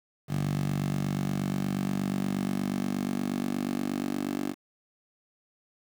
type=tone with high-pass filter sweep; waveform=10% pulse; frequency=48.41 Hz; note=G1; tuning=21 cents flat; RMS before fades=-30 dBFS; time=0.28-4.55 s; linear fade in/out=50 ms; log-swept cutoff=140 to 280 Hz; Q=3.2; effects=8-bit